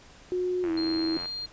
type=tone with pitch glide; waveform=sine; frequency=362.7 to 325 Hz; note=F#4 to E4; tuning=-34 to -24 cents; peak=-25 dBFS; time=0.32-1.17 s; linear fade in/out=0 ms; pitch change=-190 cents; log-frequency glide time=0.63-0.71 s
type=click train; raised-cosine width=0.5 ms; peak=-25 dBFS; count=55; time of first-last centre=0.64-1.257 s; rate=87.5 Hz
type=tone; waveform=sine; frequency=4200 Hz; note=C8; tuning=6 cents sharp; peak=-32 dBFS; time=0.77-1.46 s; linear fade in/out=5 ms
effects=pink hiss -52 dBFS RMS until 1.52 s + resampled to 16000 Hz